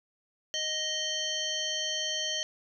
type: harmonic tone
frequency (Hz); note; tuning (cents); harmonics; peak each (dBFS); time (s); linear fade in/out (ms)
622.3; D#5; 0; 1 / 3 / 5 / 7 / 9 / 10; -40 / -39 / -32 / -38 / -41 / -38; 0.54-2.43; 0
effects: none